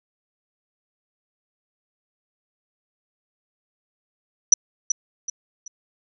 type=tone with echo; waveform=sine; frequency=5920 Hz; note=F#8; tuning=in tune; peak=-7 dBFS; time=4.52-4.54 s; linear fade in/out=5 ms; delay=380 ms; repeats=3; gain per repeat=-9 dB; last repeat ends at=5.68 s; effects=none